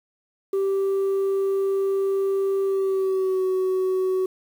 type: tone with pitch glide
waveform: sine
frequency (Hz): 390.1 to 374.4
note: G4 to F#4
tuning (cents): -8 to +20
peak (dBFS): -17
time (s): 0.53-4.26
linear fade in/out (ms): 5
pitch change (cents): -72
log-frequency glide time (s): 2.64-3.44
effects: tanh soft clip ceiling -19 dBFS + 8-bit